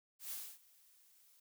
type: noise with ADSR envelope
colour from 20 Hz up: blue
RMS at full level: -43 dBFS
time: 0.19-1.4 s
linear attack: 120 ms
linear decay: 270 ms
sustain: -24 dB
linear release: 5 ms
effects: none